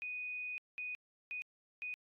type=tone bursts at uneven times; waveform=sine; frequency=2485 Hz; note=D#7; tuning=3 cents flat; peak=-39 dBFS; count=4; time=0.02-0.58 / 0.78-0.95 / 1.31-1.42 / 1.82-1.94 s; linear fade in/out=0 ms; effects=AAC 48 kbps